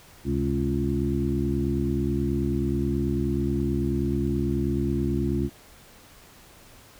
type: harmonic tone with a mistuned harmonic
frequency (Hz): 69.3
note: C#2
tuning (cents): 0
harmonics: 1 / 2 / 3 / 4 / 5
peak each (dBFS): -29 / -29 / -29 / -29 / -29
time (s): 0.24-5.5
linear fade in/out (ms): 50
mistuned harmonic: 2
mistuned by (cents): -99
effects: pink hiss -51 dBFS RMS until 6.99 s